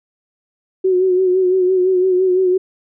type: tone with vibrato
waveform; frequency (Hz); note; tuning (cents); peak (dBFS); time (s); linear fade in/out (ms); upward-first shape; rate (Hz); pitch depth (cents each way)
sine; 370; F#4; 0; -11; 0.84-2.58; 10; sine; 5.9; 43
effects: none